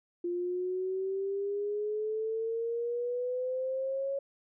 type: exponential sweep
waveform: sine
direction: up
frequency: 347.6 to 554.4 Hz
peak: -30 dBFS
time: 0.24-4.19 s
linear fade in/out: 5 ms
effects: none